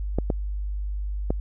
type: clicks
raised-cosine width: 2 ms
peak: -10 dBFS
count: 3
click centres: 0.186 / 0.302 / 1.305 s
effects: added 50 Hz sine -26 dBFS peak until 1.4 s